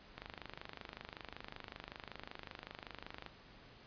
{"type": "click train", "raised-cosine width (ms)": 0.3, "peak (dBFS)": -29, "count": 79, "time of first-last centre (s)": [0.18, 3.263], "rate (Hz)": 25.3, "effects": ["pink hiss -59 dBFS RMS until 3.86 s", "resampled to 11025 Hz"]}